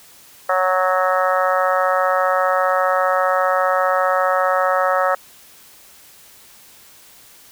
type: harmonic tone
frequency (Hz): 185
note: F#3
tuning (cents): 0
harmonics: 3 / 4 / 5 / 6 / 7 / 8 / 9 / 10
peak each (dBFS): -19 / -22 / -27 / -24 / -20 / -31 / -28 / -28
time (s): 0.49-5.15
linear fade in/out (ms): 5
effects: white hiss -46 dBFS RMS until 7.51 s